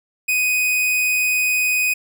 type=tone; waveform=45% pulse; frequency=2497 Hz; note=D#7; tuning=6 cents sharp; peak=-16 dBFS; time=0.28-1.94 s; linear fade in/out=10 ms; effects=none